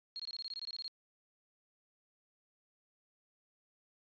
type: tone bursts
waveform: sine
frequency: 4259 Hz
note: C8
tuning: 30 cents sharp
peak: -39 dBFS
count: 13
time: 0.16-0.879 s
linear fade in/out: 0 ms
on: 35 ms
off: 22 ms
effects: resampled to 11025 Hz